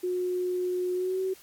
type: tone with pitch glide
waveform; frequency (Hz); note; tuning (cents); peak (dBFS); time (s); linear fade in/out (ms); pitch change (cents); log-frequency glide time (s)
sine; 362.3 to 377.7; F#4 to F#4; -36 to +36; -26; 0.03-1.34; 10; +72; 0.94-1.2
effects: white hiss -54 dBFS RMS until 1.42 s + AAC 64 kbps